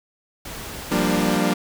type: noise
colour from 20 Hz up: pink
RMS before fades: -34 dBFS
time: 0.45-1.37 s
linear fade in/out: 5 ms
type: chord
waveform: sawtooth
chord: G minor seventh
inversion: third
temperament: equal with one note detuned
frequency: 174.61 / 196 / 233.1 / 297.2 Hz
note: F3 / G3 / Bb3 / D4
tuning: 0 / 0 / 0 / +21 cents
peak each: -20 dBFS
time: 0.91-1.54 s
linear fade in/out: 10 ms
effects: none